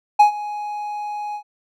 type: tone with ADSR envelope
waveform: triangle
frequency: 834 Hz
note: G#5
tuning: 7 cents sharp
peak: -4 dBFS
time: 0.19-1.43 s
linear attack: 11 ms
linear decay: 110 ms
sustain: -19 dB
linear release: 82 ms
effects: none